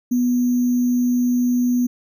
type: tone with sample-and-hold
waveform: sine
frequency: 246 Hz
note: B3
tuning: 7 cents flat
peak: -15 dBFS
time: 0.11-1.87 s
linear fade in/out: 10 ms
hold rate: 6300 Hz
effects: none